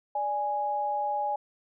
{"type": "tone pair together", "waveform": "sine", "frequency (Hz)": [587, 829.4], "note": ["D5", "G#5"], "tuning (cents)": [-1, -3], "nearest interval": "tritone", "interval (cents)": 598, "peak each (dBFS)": [-34, -27], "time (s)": [0.15, 1.36], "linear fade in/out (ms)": 5, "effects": []}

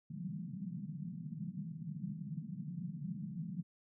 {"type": "band-pass noise", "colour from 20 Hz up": "pink", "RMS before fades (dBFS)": -43, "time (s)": [0.1, 3.63], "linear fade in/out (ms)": 10, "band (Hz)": [150, 200], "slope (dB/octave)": 48, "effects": []}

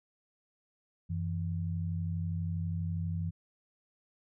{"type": "tone pair together", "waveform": "sine", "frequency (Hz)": [92.5, 164.81], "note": ["F#2", "E3"], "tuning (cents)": [0, 0], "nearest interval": "minor seventh", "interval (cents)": 1000, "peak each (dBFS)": [-33, -35], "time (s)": [1.09, 3.31], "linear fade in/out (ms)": 20, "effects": []}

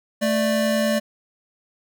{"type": "tone pair together", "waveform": "square", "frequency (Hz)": [220, 589.9], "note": ["A3", "D5"], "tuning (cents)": [0, 8], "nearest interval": "octave + perfect fourth", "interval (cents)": 1708, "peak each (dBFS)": [-22, -22], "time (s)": [0.21, 1], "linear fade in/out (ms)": 20, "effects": []}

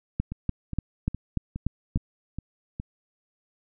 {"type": "two click trains", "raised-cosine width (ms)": 5, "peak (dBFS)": [-20, -12], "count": [7, 7], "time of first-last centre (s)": [[0.32, 2.799], [0.2, 1.96]], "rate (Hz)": [2.42, 3.41], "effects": []}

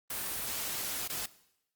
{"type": "noise with dropouts", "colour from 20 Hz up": "white", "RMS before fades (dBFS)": -36, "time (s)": [0.1, 1.26], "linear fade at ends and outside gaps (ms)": 5, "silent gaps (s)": [1.078, 1.097], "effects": ["noise-tail reverb RT60 0.8 s tail -18 dB re dry", "Opus 32 kbps"]}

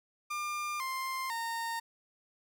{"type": "tone with pitch steps", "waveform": "30% pulse", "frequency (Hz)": [1200, 1050.7, 920], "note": ["D6", "C6", "A#5"], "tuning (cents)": [37, 7, -23], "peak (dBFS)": -31, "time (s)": [0.3, 1.8], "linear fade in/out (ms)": 10, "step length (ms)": 500, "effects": []}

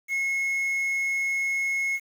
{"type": "tone with quantisation", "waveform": "triangle", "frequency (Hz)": 2173, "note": "C#7", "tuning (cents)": -35, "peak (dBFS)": -22, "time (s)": [0.08, 2], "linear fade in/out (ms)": 50, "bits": 8, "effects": []}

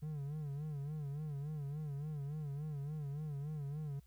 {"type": "tone with vibrato", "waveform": "triangle", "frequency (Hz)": 146.83, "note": "D3", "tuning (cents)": 0, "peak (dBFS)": -37, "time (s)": [0.02, 4], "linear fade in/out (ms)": 10, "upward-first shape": "sine", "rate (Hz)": 3.5, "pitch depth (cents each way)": 100, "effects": ["added 60 Hz sine -61 dBFS peak until 4.06 s", "white hiss -75 dBFS RMS until 4.06 s"]}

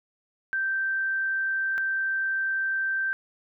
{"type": "tone pair in turn", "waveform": "sine", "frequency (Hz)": [1563, 1563], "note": ["G6", "G6"], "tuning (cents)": [-6, -6], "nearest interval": "unison", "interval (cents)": 0, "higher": "neither", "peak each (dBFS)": -24, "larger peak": "neither", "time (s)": [[0.53, 1.78], [1.78, 3.13]], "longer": "second", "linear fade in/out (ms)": 0, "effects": []}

